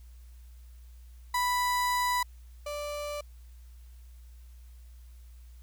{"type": "tone pair in turn", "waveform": "35% pulse", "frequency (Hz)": [987.8, 587.3], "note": ["B5", "D5"], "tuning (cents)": [0, 0], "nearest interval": "major sixth", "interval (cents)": 900, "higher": "first", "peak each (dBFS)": [-24, -32], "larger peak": "first", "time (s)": [[1.34, 2.23], [2.66, 3.21]], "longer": "first", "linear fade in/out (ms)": 5, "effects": ["added 60 Hz sine -47 dBFS peak until 5.62 s", "white hiss -66 dBFS RMS until 5.62 s"]}